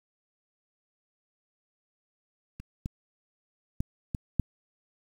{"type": "clicks", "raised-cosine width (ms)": 5, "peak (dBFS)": [-29, -20, -16, -18, -11], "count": 5, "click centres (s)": [2.6, 2.859, 3.805, 4.148, 4.397], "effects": ["8-bit"]}